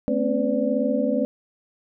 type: tone cluster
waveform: sine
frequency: 218.9 / 252.3 / 274.1 / 504 / 581 Hz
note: A3 / B3 / C#4 / B4 / D5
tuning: -9 / +37 / -19 / +35 / -19 cents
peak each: -26 dBFS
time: 0.08-1.25 s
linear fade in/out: 0 ms
effects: none